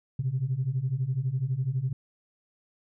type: beating tone pair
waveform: sine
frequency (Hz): 123.47 / 135.47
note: B2 / C#3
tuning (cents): 0 / -39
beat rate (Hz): 12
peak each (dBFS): -29 / -27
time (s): 0.19-1.93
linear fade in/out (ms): 5
effects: tanh soft clip ceiling -19 dBFS